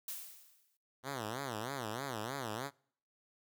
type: noise with exponential decay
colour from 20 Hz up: blue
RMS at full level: -40 dBFS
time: 0.08-0.77 s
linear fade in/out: 2 ms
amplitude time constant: 150 ms
type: tone with vibrato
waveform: 5% pulse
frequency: 122.1 Hz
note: B2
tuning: 19 cents flat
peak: -27 dBFS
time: 1.03-2.71 s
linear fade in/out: 50 ms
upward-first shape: sine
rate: 3.2 Hz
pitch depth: 250 cents each way
effects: noise-tail reverb RT60 0.6 s tail -26 dB re dry